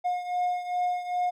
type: beating tone pair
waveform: triangle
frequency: 717 / 719.5 Hz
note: F5 / F#5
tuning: +45 / -49 cents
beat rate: 2.5 Hz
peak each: -25 / -30 dBFS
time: 0.04-1.31 s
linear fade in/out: 20 ms
effects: none